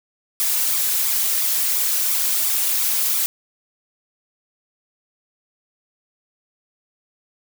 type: noise with flanger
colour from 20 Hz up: blue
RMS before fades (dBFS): -20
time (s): 0.4-3.26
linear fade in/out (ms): 0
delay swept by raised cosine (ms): 0.84 to 4.14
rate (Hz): 2.9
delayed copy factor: +0.65
effects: none